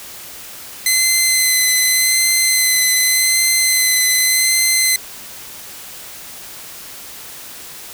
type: tone with vibrato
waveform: 10% pulse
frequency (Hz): 2045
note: C7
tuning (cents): -40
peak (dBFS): -3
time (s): 0.86-4.96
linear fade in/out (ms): 2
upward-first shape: sine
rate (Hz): 0.86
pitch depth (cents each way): 16
effects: white hiss -34 dBFS RMS until 7.93 s